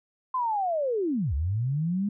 sine linear two-way sweep, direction down then up, 1045 to 65.2 to 209.5 Hz, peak -24 dBFS, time 0.34-2.09 s, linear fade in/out 5 ms, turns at 1.34 s, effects none

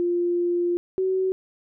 sine tone pair in turn, 349.2 / 376.6 Hz, F4 / F#4, 0 / +31 cents, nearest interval minor second, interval 131 cents, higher second, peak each -20 dBFS, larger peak neither, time 0-0.77 / 0.98-1.32 s, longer first, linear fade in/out 0 ms, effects none

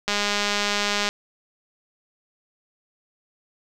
click train, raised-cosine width 0.2 ms, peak -6 dBFS, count 208, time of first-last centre 0.08-1.09 s, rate 205 Hz, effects none

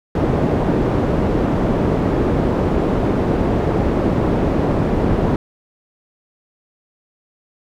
white low-pass noise, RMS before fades -17 dBFS, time 0.15-5.36 s, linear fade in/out 2 ms, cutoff 410 Hz, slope 12 dB/octave, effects none

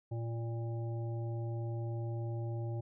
harmonic tone with a mistuned harmonic, 115.4 Hz, A#2, 17 cents flat, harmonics 1 / 3 / 5 / 7, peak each -35 / -45 / -49 / -52 dBFS, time 0.11-2.81 s, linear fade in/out 10 ms, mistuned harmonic 5, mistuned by +22 cents, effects none

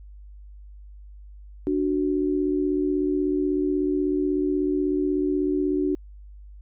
sine tone pair together, 293.7 / 370 Hz, D4 / F#4, 0 / 0 cents, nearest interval major third, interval 400 cents, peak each -23 / -24 dBFS, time 1.67-5.95 s, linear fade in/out 0 ms, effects added 50 Hz sine -41 dBFS peak until 6.61 s

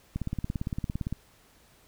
click train, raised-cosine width 5 ms, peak -18 dBFS, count 18, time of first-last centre 0.16-1.126 s, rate 17.6 Hz, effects pink hiss -60 dBFS RMS until 1.87 s

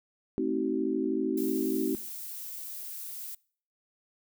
sine chord, A diminished seventh, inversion none, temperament just, 220 / 264 / 316.8 / 380.2 Hz, A3 / C4 / Eb4 / Gb4, 0 / +16 / +31 / +47 cents, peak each -36 / -31 / -31 / -31 dBFS, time 0.38-1.95 s, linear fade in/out 0 ms
violet noise, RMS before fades -40 dBFS, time 1.37-3.35 s, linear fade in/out 5 ms
effects noise-tail reverb RT60 0.5 s tail -24 dB re dry

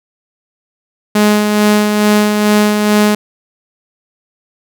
sawtooth tone with tremolo, 209.7 Hz, G#3, 17 cents sharp, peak -3 dBFS, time 1.15-3.15 s, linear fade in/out 5 ms, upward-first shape sine, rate 2.3 Hz, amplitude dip 40%, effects none

